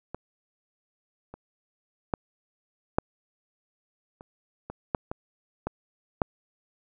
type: clicks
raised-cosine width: 1 ms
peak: -20 / -27 / -11 / -7 / -30 / -22 / -10 / -18 / -15 / -8 dBFS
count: 10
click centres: 0.146 / 1.34 / 2.138 / 2.985 / 4.209 / 4.7 / 4.948 / 5.115 / 5.67 / 6.218 s
effects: none